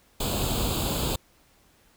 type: noise with comb filter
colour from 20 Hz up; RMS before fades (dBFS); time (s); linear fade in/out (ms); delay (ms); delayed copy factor
pink; -27; 0.2-1.16; 5; 0.26; +0.8
effects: pink hiss -61 dBFS RMS until 1.96 s